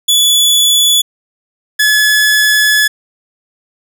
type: tone pair in turn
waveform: sawtooth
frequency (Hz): 3433 / 1709.1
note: A7 / G#6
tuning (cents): -43 / +49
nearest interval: octave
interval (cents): 1208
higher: first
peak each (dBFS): -4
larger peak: neither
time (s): 0.08-1.02 / 1.79-2.88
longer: second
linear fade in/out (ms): 10
effects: none